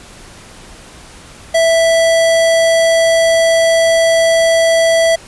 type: tone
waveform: square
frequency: 659 Hz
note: E5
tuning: 1 cent flat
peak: -9 dBFS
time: 1.54-5.16 s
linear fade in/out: 10 ms
effects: pink hiss -37 dBFS RMS until 5.27 s + resampled to 24000 Hz